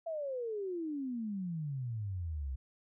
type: exponential sweep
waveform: sine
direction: down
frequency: 675 to 63.2 Hz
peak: -35 dBFS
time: 0.06-2.56 s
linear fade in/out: 10 ms
effects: none